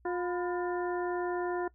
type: harmonic tone with a mistuned harmonic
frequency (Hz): 355.4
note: F4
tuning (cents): +30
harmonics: 1 / 2 / 3 / 4 / 5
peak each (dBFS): -31 / -37 / -41 / -43 / -45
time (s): 0.05-1.68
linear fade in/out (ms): 5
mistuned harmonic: 3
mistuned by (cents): -100
effects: noise-tail reverb RT60 0.1 s tail -21 dB re dry + added 60 Hz sine -60 dBFS peak until 1.74 s